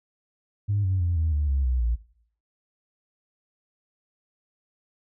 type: tone with pitch steps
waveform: sine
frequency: 102 / 94.08 / 86.77 / 80.03 / 73.81 / 68.08 / 62.79 / 57.91 Hz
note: G#2 / F#2 / F2 / D#2 / D2 / C#2 / B1 / A#1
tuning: -31 / +29 / -11 / +49 / +9 / -31 / +29 / -11 cents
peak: -20 dBFS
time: 0.68-1.96 s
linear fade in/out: 20 ms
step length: 160 ms
effects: noise-tail reverb RT60 0.6 s tail -18 dB re dry + tanh soft clip ceiling -17 dBFS